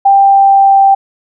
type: tone with pitch glide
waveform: sine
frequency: 790 to 784.1 Hz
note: G5 to G5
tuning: +13 to 0 cents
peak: -3 dBFS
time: 0.05-0.95 s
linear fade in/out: 10 ms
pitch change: -13 cents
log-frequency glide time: 0.16-0.83 s
effects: none